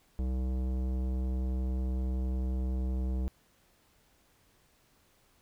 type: tone with tanh clipping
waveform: sine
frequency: 63.9 Hz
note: C2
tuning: 40 cents flat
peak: -31 dBFS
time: 0.19-3.28 s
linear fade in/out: 0 ms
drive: 16 dB
effects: pink hiss -67 dBFS RMS until 5.41 s

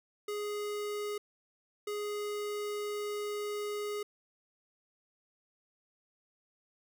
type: tone bursts at uneven times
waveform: square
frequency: 415.3 Hz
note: G#4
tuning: in tune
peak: -35 dBFS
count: 2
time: 0.28-1.18 / 1.87-4.03 s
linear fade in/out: 5 ms
effects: none

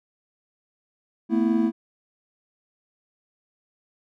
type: chord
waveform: triangle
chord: A suspended second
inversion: none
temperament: equal with one note detuned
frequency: 224.5 / 246.9 / 329.6 Hz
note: A3 / B3 / E4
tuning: +35 / 0 / 0 cents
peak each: -20 / -23 / -21 dBFS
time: 1.29-1.72 s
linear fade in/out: 50 ms
effects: none

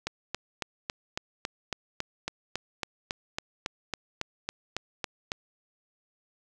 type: click train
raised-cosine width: 0.2 ms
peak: -13 dBFS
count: 20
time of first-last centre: 0.07-5.319 s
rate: 3.62 Hz
effects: none

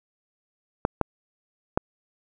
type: clicks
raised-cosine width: 1 ms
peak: -6 dBFS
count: 3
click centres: 0.851 / 1.013 / 1.775 s
effects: none

